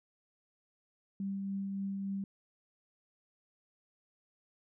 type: tone with tremolo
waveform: sine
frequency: 196.2 Hz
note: G3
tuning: 2 cents sharp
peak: -33 dBFS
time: 1.2-2.24 s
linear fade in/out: 2 ms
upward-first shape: triangle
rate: 3.5 Hz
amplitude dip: 25%
effects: none